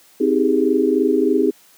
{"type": "chord", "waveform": "sine", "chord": "Ab major seventh", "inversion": "first", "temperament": "equal with one note detuned", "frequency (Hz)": [261.6, 316.6, 392, 415.3], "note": ["C4", "Eb4", "G4", "Ab4"], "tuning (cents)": [0, 30, 0, 0], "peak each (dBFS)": -19, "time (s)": [0.2, 1.51], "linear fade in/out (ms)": 10, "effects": ["white hiss -51 dBFS RMS until 1.77 s", "high-pass 150 Hz 12 dB/octave"]}